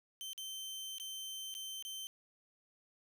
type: tone with dropouts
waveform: sawtooth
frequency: 3100 Hz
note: G7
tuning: 20 cents flat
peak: -39 dBFS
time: 0.21-2.07 s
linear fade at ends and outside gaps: 0 ms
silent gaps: 0.332-0.378 / 0.983-0.999 / 1.541-1.55 / 1.825-1.85 s
effects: none